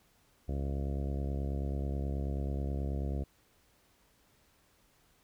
harmonic tone, 69.3 Hz, C#2, in tune, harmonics 1 / 2 / 3 / 4 / 5 / 6 / 7 / 8 / 9 / 10, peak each -33 / -39 / -43 / -45 / -47 / -49 / -50 / -51 / -52 / -53 dBFS, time 0.48-3.24 s, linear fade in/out 10 ms, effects pink hiss -68 dBFS RMS until 5.23 s

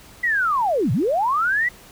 sine linear two-way sweep, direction down then up, 2000 to 99.2 to 2000 Hz, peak -17 dBFS, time 0.23-1.69 s, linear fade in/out 10 ms, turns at 0.92 s, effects pink hiss -46 dBFS RMS until 1.91 s

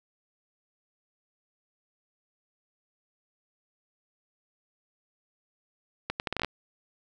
accelerating click train, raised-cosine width 0.3 ms, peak -13 dBFS, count 9, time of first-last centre 6.1-6.447 s, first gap 99 ms, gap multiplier 0.74, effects none

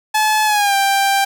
sawtooth tone with pitch glide, 860 to 788.6 Hz, A5 to G5, -40 to +10 cents, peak -9 dBFS, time 0.14-1.25 s, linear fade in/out 10 ms, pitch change -150 cents, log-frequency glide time 0.45-0.75 s, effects 7-bit

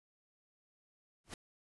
pink noise with exponential growth, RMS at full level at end -40 dBFS, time 1.24-1.34 s, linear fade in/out 2 ms, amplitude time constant 20 ms, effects resampled to 24000 Hz

